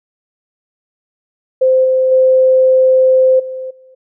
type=tone with level steps; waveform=sine; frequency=519 Hz; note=C5; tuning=14 cents flat; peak=-7 / -9 / -6 / -21 / -40 dBFS; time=1.61-3.95 s; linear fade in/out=10 ms; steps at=1.84 / 2.11 / 3.39 / 3.7 s; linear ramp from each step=10 ms; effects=none